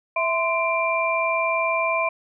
sine tone cluster, 657 / 1034 / 2367 Hz, E5 / C6 / D7, -6 / -21 / +13 cents, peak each -24 dBFS, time 0.16-2.09 s, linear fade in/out 5 ms, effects none

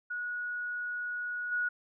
sine tone with level steps, 1458 Hz, F#6, 26 cents flat, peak -33 / -28 dBFS, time 0.1-1.69 s, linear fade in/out 10 ms, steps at 1.51 s, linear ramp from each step 20 ms, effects none

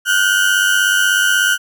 35% pulse tone pair together, 1440 / 1536.4 Hz, F#6 / G6, -47 / -35 cents, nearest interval minor second, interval 112 cents, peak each -13 dBFS, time 0.05-1.58 s, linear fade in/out 50 ms, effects none

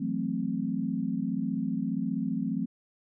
sine chord, F# half-diminished seventh, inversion third, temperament equal, 164.81 / 185 / 220 / 261.6 Hz, E3 / F#3 / A3 / C4, 0 / 0 / 0 / 0 cents, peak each -36 / -33 / -32 / -32 dBFS, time 0-2.66 s, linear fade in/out 10 ms, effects none

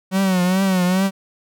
45% pulse tone with vibrato, 186.3 Hz, F#3, 12 cents sharp, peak -15 dBFS, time 0.11-1.11 s, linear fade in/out 50 ms, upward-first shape triangle, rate 2.4 Hz, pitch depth 90 cents each way, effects none

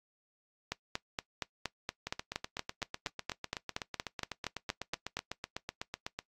two click trains, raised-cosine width 0.2 ms, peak -19 / -16 dBFS, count 34 / 20, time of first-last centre 2.07-6.19 / 0.72-5.17 s, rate 8.01 / 4.27 Hz, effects noise-tail reverb RT60 0.1 s tail -19 dB re dry + AAC 64 kbps

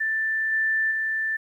sine tone with level steps, 1769 Hz, A6, 9 cents sharp, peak -22 / -20 / -23 dBFS, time 0-1.37 s, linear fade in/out 10 ms, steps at 0.52 / 0.91 s, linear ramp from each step 5 ms, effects 10-bit

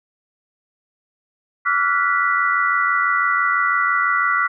sine tone cluster, 1148 / 1364 / 1450 / 1968 Hz, D6 / F6 / F#6 / B6, -40 / -41 / -35 / -7 cents, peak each -21 dBFS, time 1.65-4.48 s, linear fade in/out 20 ms, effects none

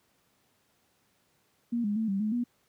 sine tone with pitch steps, 236.2 / 206.2 / 222 / 195.5 / 213.8 / 241.2 Hz, A#3 / G#3 / A3 / G3 / A3 / B3, +23 / -12 / +16 / -4 / -49 / -41 cents, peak -26 dBFS, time 1.72-2.44 s, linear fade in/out 10 ms, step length 120 ms, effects pink hiss -70 dBFS RMS until 2.68 s + high-pass 100 Hz 12 dB/octave

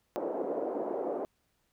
white band-pass noise, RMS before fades -34 dBFS, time 0.16-1.25 s, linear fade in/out 0 ms, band 310 to 620 Hz, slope 24 dB/octave, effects pink hiss -75 dBFS RMS until 1.72 s

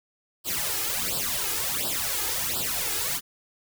white noise with flanger, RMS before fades -28 dBFS, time 0.44-3.21 s, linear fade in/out 50 ms, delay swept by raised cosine 0.23 to 2.43 ms, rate 1.4 Hz, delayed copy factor +0.85, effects none

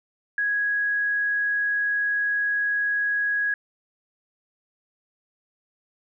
sine tone, 1661.2 Hz, G#6, in tune, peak -21 dBFS, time 0.38-3.54 s, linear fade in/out 2 ms, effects none

